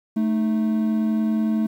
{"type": "tone pair together", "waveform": "triangle", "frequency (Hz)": [219.2, 310], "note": ["A3", "D#4"], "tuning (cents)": [-6, -6], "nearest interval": "tritone", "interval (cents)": 600, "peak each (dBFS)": [-17, -26], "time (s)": [0.16, 1.67], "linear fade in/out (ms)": 10, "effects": ["9-bit"]}